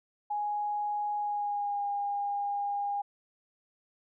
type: tone with pitch glide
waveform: sine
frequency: 830.6 to 810.7 Hz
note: G#5 to G#5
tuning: 0 to -42 cents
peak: -29 dBFS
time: 0.3-3.02 s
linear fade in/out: 10 ms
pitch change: -42 cents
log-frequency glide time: 1.17-1.85 s
effects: none